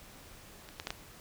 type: clicks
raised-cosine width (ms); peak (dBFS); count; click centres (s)
0.2; -29 / -20 / -17 / -17; 4; 0.689 / 0.799 / 0.871 / 0.905
effects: pink hiss -53 dBFS RMS until 1.2 s